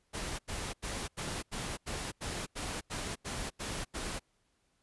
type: noise bursts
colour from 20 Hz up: pink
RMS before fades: -38 dBFS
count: 12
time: 0.13-4.196 s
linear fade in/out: 20 ms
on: 260 ms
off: 86 ms
effects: pink hiss -75 dBFS RMS until 4.82 s + resampled to 24000 Hz